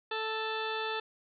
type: harmonic tone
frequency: 440 Hz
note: A4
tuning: in tune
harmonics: 1 / 2 / 3 / 4 / 6 / 7 / 8 / 9 / 10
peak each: -37 / -38 / -40 / -40 / -41 / -51 / -41 / -51 / -50 dBFS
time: 0.11-1 s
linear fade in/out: 5 ms
effects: none